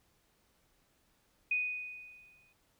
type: tone with exponential decay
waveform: sine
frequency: 2486 Hz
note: D#7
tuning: 2 cents flat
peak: -27 dBFS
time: 1.51-2.53 s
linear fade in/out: 5 ms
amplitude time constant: 220 ms
effects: pink hiss -72 dBFS RMS until 2.79 s